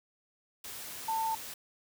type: tone in noise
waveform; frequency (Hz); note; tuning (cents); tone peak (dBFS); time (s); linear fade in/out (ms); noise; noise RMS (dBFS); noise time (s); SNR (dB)
sine; 893; A5; +25; -29; 1.08-1.35; 5; white; -43; 0.64-1.54; +11
effects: none